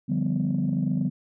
sine chord, G dominant seventh, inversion second, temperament equal with one note detuned, 146.83 / 174.61 / 196 / 249.7 Hz, D3 / F3 / G3 / B3, 0 / 0 / 0 / +19 cents, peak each -27 dBFS, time 0.08-1.1 s, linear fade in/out 20 ms, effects tanh soft clip ceiling -16 dBFS

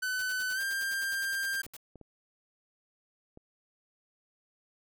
45% pulse tone with pitch glide, 1508 to 1590.3 Hz, F#6 to G6, +32 to +24 cents, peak -30 dBFS, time 0.02-1.62 s, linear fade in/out 10 ms, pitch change +92 cents, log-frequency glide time 0.54-0.6 s
white noise bursts, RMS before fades -46 dBFS, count 16, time 0.19-1.767 s, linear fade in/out 2 ms, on 32 ms, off 71 ms
clicks, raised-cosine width 2 ms, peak -36 dBFS, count 4, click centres 1.665 / 1.957 / 2.013 / 3.374 s
effects none

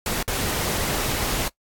pink noise with dropouts, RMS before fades -25 dBFS, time 0.06-1.48 s, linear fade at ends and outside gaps 2 ms, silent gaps 0.228-0.278 s, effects noise-tail reverb RT60 0.1 s tail -20 dB re dry + AAC 64 kbps

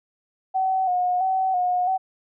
sine tone with vibrato, 740 Hz, F#5, in tune, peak -19 dBFS, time 0.54-1.98 s, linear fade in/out 20 ms, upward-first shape square, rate 1.5 Hz, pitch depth 42 cents each way, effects none

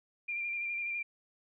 sine tone with vibrato, 2385 Hz, D7, 26 cents sharp, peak -33 dBFS, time 0.28-1.03 s, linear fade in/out 10 ms, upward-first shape square, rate 12 Hz, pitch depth 20 cents each way, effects none

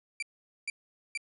40% pulse tone bursts, 2349 Hz, D7, in tune, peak -31 dBFS, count 3, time 0.2-1.175 s, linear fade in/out 2 ms, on 25 ms, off 450 ms, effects resampled to 24000 Hz

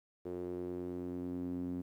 sawtooth tone with band-pass filter sweep, 89.2 Hz, F2, 37 cents sharp, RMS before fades -40 dBFS, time 0.25-1.82 s, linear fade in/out 10 ms, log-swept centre 390 to 250 Hz, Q 4.2, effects 12-bit

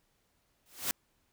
white noise with exponential growth, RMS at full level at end -28 dBFS, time 0.66-0.91 s, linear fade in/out 0 ms, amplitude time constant 53 ms, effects pink hiss -74 dBFS RMS until 1.32 s

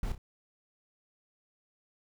brown noise with echo, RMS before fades -32 dBFS, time 0.03-0.12 s, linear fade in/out 2 ms, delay 30 ms, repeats 2, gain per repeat -9 dB, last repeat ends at 0.18 s, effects none

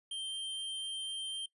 square tone, 3148 Hz, G7, 7 cents sharp, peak -37 dBFS, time 0.11-1.46 s, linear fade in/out 5 ms, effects noise-tail reverb RT60 0.1 s tail -18 dB re dry + resampled to 24000 Hz

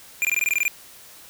square tone bursts, 2400 Hz, D7, 37 cents sharp, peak -19 dBFS, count 10, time 0.22-0.68 s, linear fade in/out 0 ms, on 28 ms, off 20 ms, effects white hiss -46 dBFS RMS until 1.29 s

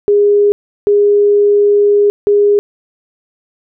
sine tone bursts at uneven times, 410 Hz, G#4, 22 cents flat, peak -6 dBFS, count 3, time 0.08-0.52 / 0.87-2.1 / 2.27-2.59 s, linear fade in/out 0 ms, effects none

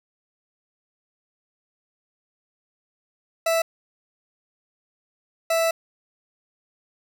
40% pulse tone bursts at uneven times, 659.3 Hz, E5, in tune, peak -18 dBFS, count 2, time 3.46-3.62 / 5.5-5.71 s, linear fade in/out 5 ms, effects 8-bit

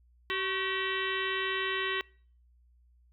harmonic tone with a mistuned harmonic, 383 Hz, G4, 40 cents flat, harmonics 1 / 3 / 4 / 5 / 6 / 7 / 8 / 9 / 10, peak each -36 / -37 / -40 / -34 / -43 / -39 / -39 / -45 / -43 dBFS, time 0.3-2.01 s, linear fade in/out 0 ms, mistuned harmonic 3, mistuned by -62 cents, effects noise-tail reverb RT60 0.5 s tail -26 dB re dry + added 60 Hz sine -60 dBFS peak until 3.12 s

